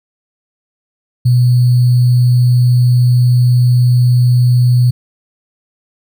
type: tone with sample-and-hold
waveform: sine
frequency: 123.47 Hz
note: B2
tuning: in tune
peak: -6 dBFS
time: 1.25-4.91 s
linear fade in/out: 10 ms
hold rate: 4410 Hz
effects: none